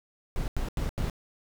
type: noise bursts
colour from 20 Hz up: brown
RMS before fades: -29 dBFS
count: 4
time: 0.36-1.098 s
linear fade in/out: 0 ms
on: 120 ms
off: 86 ms
effects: none